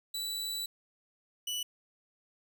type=tone pair in turn; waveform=sawtooth; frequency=3951 / 2960 Hz; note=B7 / F#7; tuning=0 / 0 cents; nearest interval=perfect fourth; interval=500 cents; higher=first; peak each=-31 / -30 dBFS; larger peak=second; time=0.14-0.66 / 1.47-1.63 s; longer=first; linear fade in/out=5 ms; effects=none